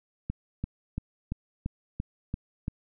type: click train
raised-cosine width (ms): 5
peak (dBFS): -18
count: 8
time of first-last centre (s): 0.3-2.681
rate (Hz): 2.94
effects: none